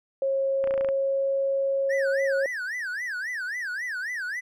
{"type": "tone with pitch glide", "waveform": "sine", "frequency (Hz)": [542, 546.1], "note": ["C#5", "C#5"], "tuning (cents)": [-39, -26], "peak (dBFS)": -22, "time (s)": [0.22, 2.46], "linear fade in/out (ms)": 2, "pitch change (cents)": 13, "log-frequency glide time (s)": [0.47, 1.31]}
{"type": "clicks", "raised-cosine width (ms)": 0.5, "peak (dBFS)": -21, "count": 8, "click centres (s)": [0.641, 0.674, 0.709, 0.74, 0.778, 0.81, 0.847, 0.888]}
{"type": "tone with vibrato", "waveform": "triangle", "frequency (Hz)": 1707, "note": "G#6", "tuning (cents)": 47, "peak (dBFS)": -27, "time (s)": [1.89, 4.41], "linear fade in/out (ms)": 20, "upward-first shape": "sine", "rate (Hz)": 3.7, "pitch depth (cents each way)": 280}
{"effects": []}